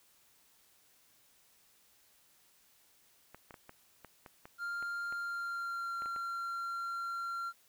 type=clicks; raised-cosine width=0.5 ms; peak=-34 dBFS; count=12; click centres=3.346 / 3.508 / 3.542 / 3.694 / 4.047 / 4.262 / 4.455 / 4.826 / 5.125 / 6.021 / 6.059 / 6.162 s
type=tone with pitch glide; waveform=triangle; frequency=1396.9 to 1375.3 Hz; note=F6 to F6; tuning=0 to -27 cents; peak=-34 dBFS; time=4.58-7.53 s; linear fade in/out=50 ms; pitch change=-27 cents; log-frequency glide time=5.14-5.97 s
effects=white hiss -67 dBFS RMS until 7.68 s